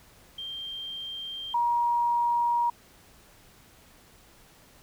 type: tone pair in turn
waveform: sine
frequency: 3174 / 950.2 Hz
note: G7 / A#5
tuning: +21 / +33 cents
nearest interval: octave + major sixth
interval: 2088 cents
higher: first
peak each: -34 / -22 dBFS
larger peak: second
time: 0.38-1.54 / 1.54-2.7 s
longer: neither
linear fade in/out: 5 ms
effects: pink hiss -56 dBFS RMS until 4.82 s